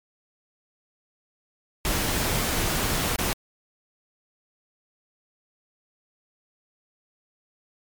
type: noise with dropouts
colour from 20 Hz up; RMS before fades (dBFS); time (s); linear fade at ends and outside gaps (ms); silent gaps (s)
pink; -25; 1.85-3.33; 0; 3.16-3.187
effects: MP3 96 kbps